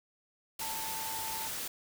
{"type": "tone in noise", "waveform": "sine", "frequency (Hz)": 889, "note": "A5", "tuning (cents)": 18, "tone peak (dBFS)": -40, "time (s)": [0.61, 1.48], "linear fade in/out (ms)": 5, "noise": "white", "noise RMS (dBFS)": -38, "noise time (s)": [0.59, 1.68], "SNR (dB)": -5, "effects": []}